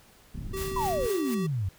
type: low-pass noise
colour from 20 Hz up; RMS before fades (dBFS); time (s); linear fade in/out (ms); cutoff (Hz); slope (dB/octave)
pink; -36; 0.34-1.07; 10; 250; 24
type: tone with vibrato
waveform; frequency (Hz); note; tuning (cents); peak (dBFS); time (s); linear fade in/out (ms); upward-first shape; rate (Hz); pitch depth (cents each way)
square; 384.5; G4; -33; -33; 0.53-1.47; 10; triangle; 2.1; 12
type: noise with tremolo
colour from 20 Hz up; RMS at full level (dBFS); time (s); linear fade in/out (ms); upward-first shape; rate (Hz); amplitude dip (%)
white; -38; 0.56-1.35; 10; triangle; 4.1; 85
type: exponential sweep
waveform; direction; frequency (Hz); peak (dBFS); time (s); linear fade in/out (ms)
sine; down; 1046.5 to 87.7; -26; 0.76-1.69; 5
effects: pink hiss -57 dBFS RMS until 1.78 s